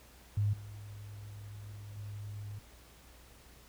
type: tone with level steps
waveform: sine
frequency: 103.2 Hz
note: G#2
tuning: 10 cents flat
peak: -27 / -44 / -40 dBFS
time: 0.37-2.59 s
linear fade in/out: 5 ms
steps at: 0.53 / 1.97 s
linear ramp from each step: 5 ms
effects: added 60 Hz sine -59 dBFS peak until 3.68 s + pink hiss -59 dBFS RMS until 3.68 s